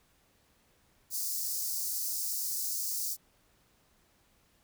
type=high-pass noise; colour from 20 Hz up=white; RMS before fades=-34 dBFS; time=1.1-3.17 s; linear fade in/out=50 ms; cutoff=4700 Hz; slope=48 dB/octave; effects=pink hiss -68 dBFS RMS until 4.63 s